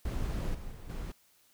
brown noise with level steps, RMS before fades -33 / -42 / -45 / -37 dBFS, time 0.05-1.12 s, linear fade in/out 5 ms, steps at 0.54 / 0.71 / 0.89 s, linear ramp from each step 10 ms, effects white hiss -66 dBFS RMS until 1.53 s

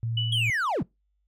sine tone, 114.8 Hz, A#2, 26 cents flat, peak -26 dBFS, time 0.03-0.5 s, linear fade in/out 0 ms
sine tone with exponential decay, 2962 Hz, F#7, 1 cent sharp, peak -24 dBFS, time 0.17-0.73 s, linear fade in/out 5 ms, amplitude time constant 120 ms
triangle linear sweep, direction down, 3322 to 91.3 Hz, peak -22 dBFS, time 0.32-0.83 s, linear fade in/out 5 ms
effects noise-tail reverb RT60 0.2 s tail -25 dB re dry + added 50 Hz sine -69 dBFS peak until 1.27 s

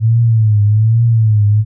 sine tone with vibrato, 110 Hz, A2, in tune, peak -7 dBFS, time 0-1.65 s, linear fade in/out 50 ms, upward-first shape triangle, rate 1.2 Hz, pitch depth 120 cents each way, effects none

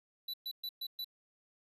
square tone bursts, 3965 Hz, B7, 6 cents sharp, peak -38 dBFS, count 5, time 0.28-1.045 s, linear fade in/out 5 ms, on 57 ms, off 120 ms, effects resampled to 32000 Hz

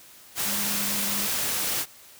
sine tone in noise, 203 Hz, G#3, 39 cents flat, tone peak -35 dBFS, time 0.44-1.29 s, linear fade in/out 50 ms, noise white, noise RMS -27 dBFS, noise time 0.35-1.86 s, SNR -11 dB, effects white hiss -50 dBFS RMS until 2.19 s + high-pass 60 Hz 12 dB/octave

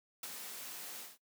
white noise with ADSR envelope, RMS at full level -41 dBFS, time 0.23-1.18 s, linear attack 4 ms, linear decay 32 ms, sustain -5 dB, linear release 190 ms, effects noise-tail reverb RT60 0.1 s tail -20 dB re dry + high-pass 200 Hz 12 dB/octave

